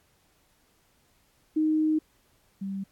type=tone pair in turn; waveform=sine; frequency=311.1 / 194.96 Hz; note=D#4 / G3; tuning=0 / -9 cents; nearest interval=minor sixth; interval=809 cents; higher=first; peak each=-21 / -30 dBFS; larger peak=first; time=1.56-1.99 / 2.61-2.84 s; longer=first; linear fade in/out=10 ms; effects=pink hiss -66 dBFS RMS until 2.91 s + AAC 64 kbps